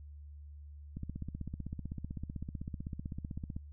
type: click train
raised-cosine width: 5 ms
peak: -27 dBFS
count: 42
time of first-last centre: 0.97-3.565 s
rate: 15.8 Hz
effects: added 73 Hz sine -47 dBFS peak until 3.72 s